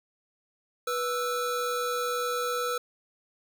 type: tone pair together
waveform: square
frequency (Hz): 489.8 / 1318.5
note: B4 / E6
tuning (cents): -14 / 0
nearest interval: octave + perfect fourth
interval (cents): 1714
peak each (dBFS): -31 / -31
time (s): 0.87-2.78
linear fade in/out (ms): 5
effects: none